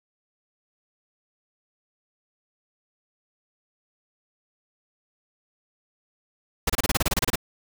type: noise bursts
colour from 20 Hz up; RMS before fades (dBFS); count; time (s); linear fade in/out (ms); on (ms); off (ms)
pink; -22; 13; 6.67-7.357; 5; 27; 28
effects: none